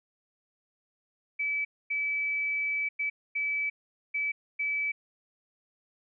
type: tone bursts at uneven times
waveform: sine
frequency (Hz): 2300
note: D7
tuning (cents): -37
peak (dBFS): -27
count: 6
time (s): 1.39-1.65 / 1.9-2.89 / 2.99-3.1 / 3.35-3.7 / 4.14-4.32 / 4.59-4.92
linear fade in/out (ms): 10
effects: none